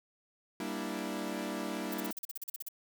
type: chord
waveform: sawtooth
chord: E half-diminished seventh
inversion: first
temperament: equal with one note detuned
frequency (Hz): 196 / 234.7 / 293.7 / 329.6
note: G3 / Bb3 / D4 / E4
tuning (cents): 0 / +12 / 0 / 0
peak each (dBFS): -37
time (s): 0.6-2.11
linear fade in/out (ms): 2
type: noise bursts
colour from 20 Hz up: violet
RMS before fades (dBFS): -39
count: 13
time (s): 1.92-2.686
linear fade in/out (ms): 5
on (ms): 22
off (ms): 40
effects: none